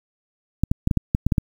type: clicks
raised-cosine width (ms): 5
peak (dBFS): -5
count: 9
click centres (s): 0.636 / 0.715 / 0.874 / 0.912 / 0.973 / 1.149 / 1.266 / 1.322 / 1.382
effects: 7-bit